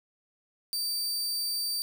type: tone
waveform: sawtooth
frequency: 4642 Hz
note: D8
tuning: 21 cents flat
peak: -26 dBFS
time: 0.73-1.82 s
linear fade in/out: 0 ms
effects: 9-bit